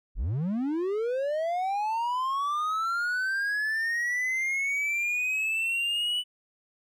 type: linear sweep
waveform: triangle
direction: up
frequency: 30.24 to 2977 Hz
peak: -24 dBFS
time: 0.15-6.24 s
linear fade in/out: 50 ms
effects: none